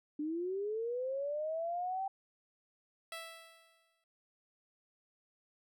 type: linear sweep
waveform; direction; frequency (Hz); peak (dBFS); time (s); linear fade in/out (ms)
sine; up; 291.8 to 784; -34; 0.19-2.08; 5
type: tone with exponential decay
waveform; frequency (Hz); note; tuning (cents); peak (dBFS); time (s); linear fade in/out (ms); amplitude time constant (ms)
10% pulse; 659.3; E5; 0; -32; 3.12-4.04; 2; 200
effects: none